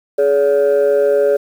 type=tone pair together; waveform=sine; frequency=421.5 / 569 Hz; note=G#4 / C#5; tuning=+26 / +45 cents; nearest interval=perfect fourth; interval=519 cents; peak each=-11 dBFS; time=0.18-1.37 s; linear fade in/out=10 ms; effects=tanh soft clip ceiling -7 dBFS + 7-bit